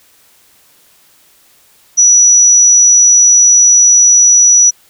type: tone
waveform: sine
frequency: 5880 Hz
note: F#8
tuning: 12 cents flat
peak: -3 dBFS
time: 1.97-4.71 s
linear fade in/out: 20 ms
effects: white hiss -48 dBFS RMS until 4.89 s